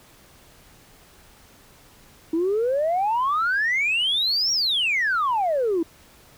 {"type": "exponential two-way sweep", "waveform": "sine", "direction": "up then down", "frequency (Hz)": [315.8, 5700, 315.8], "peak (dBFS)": -18, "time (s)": [2.33, 5.83], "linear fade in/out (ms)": 5, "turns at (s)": 4.52, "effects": ["tanh soft clip ceiling -16 dBFS", "pink hiss -52 dBFS RMS until 6.37 s"]}